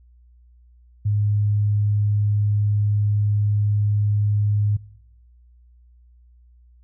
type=tone; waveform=sine; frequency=103.83 Hz; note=G#2; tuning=in tune; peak=-17 dBFS; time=1.05-4.77 s; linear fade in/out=10 ms; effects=noise-tail reverb RT60 1.0 s tail -26 dB re dry + added 60 Hz sine -49 dBFS peak until 6.83 s